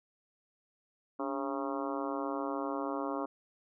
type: harmonic tone with a mistuned harmonic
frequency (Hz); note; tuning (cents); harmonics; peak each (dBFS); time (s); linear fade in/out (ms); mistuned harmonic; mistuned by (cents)
136.3; C#3; -29; 2 / 3 / 4 / 5 / 6 / 7 / 8 / 9 / 10; -37 / -41 / -40 / -42 / -45 / -43 / -42 / -45 / -49; 1.19-3.26; 10; 2; +82
effects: none